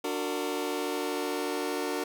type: chord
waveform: sawtooth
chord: D augmented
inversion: none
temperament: just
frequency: 293.7 / 367.1 / 458.9 Hz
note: D4 / F#4 / A#4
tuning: 0 / -14 / -27 cents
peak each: -30 dBFS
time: 0.04-2.04 s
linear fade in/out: 5 ms
effects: none